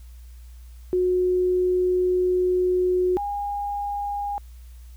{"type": "tone pair in turn", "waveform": "sine", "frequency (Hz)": [364.1, 814.5], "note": ["F#4", "G#5"], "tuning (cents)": [-28, -34], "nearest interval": "octave + major second", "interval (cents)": 1394, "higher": "second", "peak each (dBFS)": [-18, -25], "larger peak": "first", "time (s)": [[0.93, 3.17], [3.17, 4.38]], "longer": "first", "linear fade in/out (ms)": 0, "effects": ["added 60 Hz sine -40 dBFS peak until 4.96 s", "white hiss -59 dBFS RMS until 4.96 s"]}